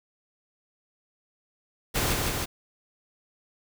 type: noise with echo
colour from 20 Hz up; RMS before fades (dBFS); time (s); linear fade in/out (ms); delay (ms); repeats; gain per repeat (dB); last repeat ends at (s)
pink; -26; 1.94-2.14; 20; 160; 2; -2; 2.46
effects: none